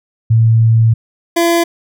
sine / 25% pulse tone pair in turn, 113.2 / 339.2 Hz, A2 / E4, +50 / +50 cents, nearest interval octave + perfect fifth, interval 1900 cents, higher second, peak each -6 dBFS, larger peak neither, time 0.3-0.94 / 1.36-1.64 s, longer first, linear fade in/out 10 ms, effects none

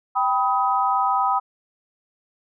sine chord, G augmented, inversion none, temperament equal with one note detuned, 784 / 987.8 / 1262.6 Hz, G5 / B5 / D#6, 0 / 0 / +25 cents, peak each -22 dBFS, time 0.15-1.4 s, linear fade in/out 20 ms, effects none

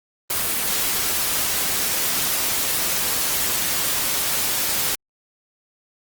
white noise, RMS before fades -22 dBFS, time 0.3-4.95 s, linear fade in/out 2 ms, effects Opus 24 kbps

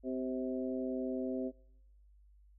harmonic tone with a mistuned harmonic, 128.8 Hz, C3, 27 cents flat, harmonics 2 / 3 / 4 / 5, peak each -36 / -40 / -42 / -44 dBFS, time 0.03-1.52 s, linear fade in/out 50 ms, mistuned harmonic 4, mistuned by +32 cents, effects noise-tail reverb RT60 1.0 s tail -26 dB re dry + added 50 Hz sine -59 dBFS peak until 2.58 s

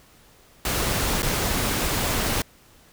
pink noise with dropouts, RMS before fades -24 dBFS, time 0.65-2.42 s, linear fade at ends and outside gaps 2 ms, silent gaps 1.222-1.229 s, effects pink hiss -54 dBFS RMS until 2.92 s

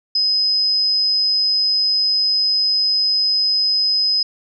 sine tone, 5050 Hz, D#8, 25 cents sharp, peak -14 dBFS, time 0.15-4.23 s, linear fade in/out 5 ms, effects none

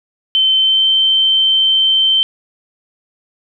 sine tone with pitch glide, 3084 to 3107 Hz, G7 to G7, -29 to -16 cents, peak -9 dBFS, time 0.35-2.23 s, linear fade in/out 0 ms, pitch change +13 cents, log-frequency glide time 0.59-0.86 s, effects none

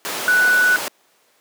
sine tone in noise, 1483 Hz, F#6, 4 cents sharp, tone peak -12 dBFS, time 0.28-0.76 s, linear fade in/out 0 ms, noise pink, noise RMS -24 dBFS, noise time 0.05-0.88 s, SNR +9 dB, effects pink hiss -58 dBFS RMS until 1.4 s + high-pass 400 Hz 12 dB/octave

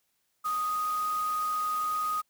sine tone in noise, 1244.5 Hz, D#6, in tune, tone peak -27 dBFS, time 0.44-2.22 s, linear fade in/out 20 ms, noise white, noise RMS -44 dBFS, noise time 0.44-2.22 s, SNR +14 dB, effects white hiss -75 dBFS RMS until 2.29 s

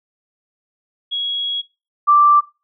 sine tone pair in turn, 3322 / 1174.5 Hz, G#7 / D6, 0 / 0 cents, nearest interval octave + tritone, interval 1800 cents, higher first, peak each -19 / -8 dBFS, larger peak second, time 1.11-1.62 / 2.07-2.41 s, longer first, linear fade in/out 20 ms, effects noise-tail reverb RT60 0.3 s tail -21 dB re dry

